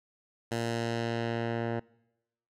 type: tone with low-pass filter sweep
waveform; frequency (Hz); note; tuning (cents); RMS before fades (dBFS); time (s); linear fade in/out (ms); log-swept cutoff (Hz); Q
10% pulse; 116.2; A#2; -5; -32; 0.51-1.8; 10; 11000 to 1500; 0.78
effects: noise-tail reverb RT60 0.9 s tail -24 dB re dry